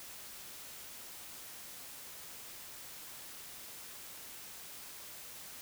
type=silence; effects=white hiss -49 dBFS RMS until 5.61 s